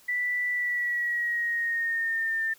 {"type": "tone with pitch glide", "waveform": "sine", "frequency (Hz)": [1971, 1797], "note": ["B6", "A6"], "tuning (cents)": [-4, 36], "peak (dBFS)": -25, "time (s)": [0.08, 2.54], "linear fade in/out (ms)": 10, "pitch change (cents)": -160, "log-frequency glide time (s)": [0.52, 2.4], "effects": ["white hiss -57 dBFS RMS until 2.58 s"]}